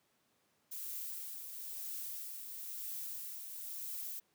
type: noise with tremolo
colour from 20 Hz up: violet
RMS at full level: -42 dBFS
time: 0.71-4.2 s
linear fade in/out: 10 ms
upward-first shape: triangle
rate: 1 Hz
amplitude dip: 45%
effects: pink hiss -75 dBFS RMS until 4.34 s + high-pass 150 Hz 12 dB/octave